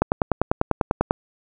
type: click train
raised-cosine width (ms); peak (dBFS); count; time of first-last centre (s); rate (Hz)
1; -3; 12; 0.02-1.109; 10.1
effects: none